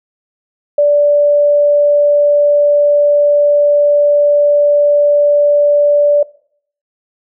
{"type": "tone", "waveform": "sine", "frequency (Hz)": 583, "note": "D5", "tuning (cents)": -13, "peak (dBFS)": -6, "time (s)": [0.78, 6.23], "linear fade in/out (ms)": 5, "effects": ["noise-tail reverb RT60 0.6 s tail -21 dB re dry"]}